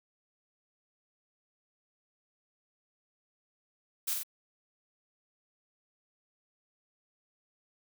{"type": "noise with echo", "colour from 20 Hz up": "blue", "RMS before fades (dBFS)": -32, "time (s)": [4.07, 4.14], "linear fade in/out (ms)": 10, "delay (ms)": 47, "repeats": 2, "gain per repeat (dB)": -3, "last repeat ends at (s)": 4.234, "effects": []}